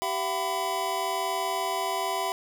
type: tone cluster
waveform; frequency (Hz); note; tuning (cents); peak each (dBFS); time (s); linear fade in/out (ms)
square; 387.6 / 675 / 756 / 1000; G4 / E5 / F#5 / B5; -20 / +41 / +37 / +21; -36 / -33 / -34 / -31; 0.02-2.32; 0
effects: none